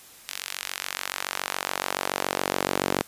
sawtooth tone with high-pass filter sweep, 47.08 Hz, F#1, 31 cents sharp, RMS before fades -30 dBFS, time 0.28-3.03 s, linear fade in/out 10 ms, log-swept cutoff 2800 to 300 Hz, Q 0.79, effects white hiss -49 dBFS RMS until 3.07 s + resampled to 32000 Hz

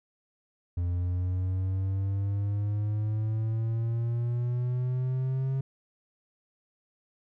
triangle exponential sweep, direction up, 86.9 to 134.7 Hz, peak -24 dBFS, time 0.77-5.61 s, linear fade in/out 5 ms, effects none

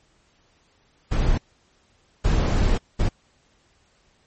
brown noise bursts at uneven times, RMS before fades -19 dBFS, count 3, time 1.11-1.38 / 2.24-2.78 / 2.99-3.09 s, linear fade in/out 10 ms, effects pink hiss -62 dBFS RMS until 4.26 s + MP3 32 kbps

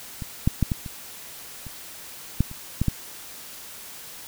clicks, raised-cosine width 5 ms, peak -19 / -6 / -7 / -11 / -22 / -25 / -6 / -26 / -9 / -8 dBFS, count 10, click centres 0.222 / 0.475 / 0.627 / 0.718 / 0.862 / 1.667 / 2.406 / 2.514 / 2.816 / 2.883 s, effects white hiss -41 dBFS RMS until 4.27 s

